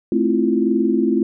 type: chord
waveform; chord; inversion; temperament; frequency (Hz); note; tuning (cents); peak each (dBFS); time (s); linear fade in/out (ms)
sine; F major seventh; first; just; 218.3 / 261.9 / 327.4 / 349.2; A3 / C4 / E4 / F4; -13 / +2 / -12 / 0; -20; 0.12-1.23; 2
effects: none